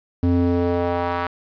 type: tone with band-pass filter sweep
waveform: square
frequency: 87.31 Hz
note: F2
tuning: in tune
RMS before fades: -20 dBFS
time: 0.23-1.27 s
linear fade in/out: 0 ms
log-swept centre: 210 to 1200 Hz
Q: 1.5
effects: resampled to 11025 Hz + 8-bit